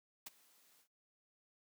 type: noise with ADSR envelope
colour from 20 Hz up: white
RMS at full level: -45 dBFS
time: 0.26-0.88 s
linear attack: 8 ms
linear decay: 20 ms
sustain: -24 dB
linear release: 81 ms
effects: noise-tail reverb RT60 0.2 s tail -23 dB re dry + high-pass 150 Hz 12 dB/octave